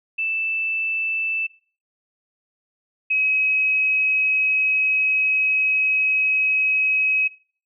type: tone pair in turn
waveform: sine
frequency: 2643 / 2548 Hz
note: E7 / D#7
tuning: +4 / +41 cents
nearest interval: minor second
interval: 63 cents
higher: first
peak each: -21 / -17 dBFS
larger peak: second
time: 0.18-1.47 / 3.1-7.28 s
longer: second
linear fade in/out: 10 ms
effects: noise-tail reverb RT60 0.4 s tail -19 dB re dry